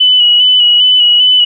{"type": "tone with vibrato", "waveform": "sine", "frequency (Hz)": 2960, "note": "F#7", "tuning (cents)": 0, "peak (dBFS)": -4, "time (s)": [0, 1.45], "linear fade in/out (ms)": 10, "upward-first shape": "square", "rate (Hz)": 2.5, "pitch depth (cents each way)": 25, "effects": []}